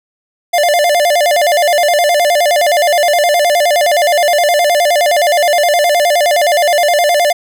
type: tone with vibrato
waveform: square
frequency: 642 Hz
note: E5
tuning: 46 cents flat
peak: -9 dBFS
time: 0.53-7.33 s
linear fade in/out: 10 ms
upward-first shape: square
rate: 9.6 Hz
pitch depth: 150 cents each way
effects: none